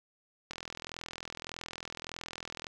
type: click train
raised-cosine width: 0.2 ms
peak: -22 dBFS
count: 91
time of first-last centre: 0.51-2.668 s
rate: 41.7 Hz
effects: none